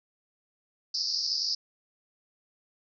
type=band-pass noise; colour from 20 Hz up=white; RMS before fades=-30 dBFS; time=0.94-1.55 s; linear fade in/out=5 ms; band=4600 to 5300 Hz; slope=96 dB/octave; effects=none